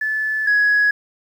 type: tone pair in turn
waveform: sine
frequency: 1736 / 1673.9 Hz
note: A6 / G#6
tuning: -24 / +13 cents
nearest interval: minor second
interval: 63 cents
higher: first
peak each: -18 / -11 dBFS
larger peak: second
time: 0.01-0.47 / 0.47-0.91 s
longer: first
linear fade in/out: 5 ms
effects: tanh soft clip ceiling -10 dBFS + 8-bit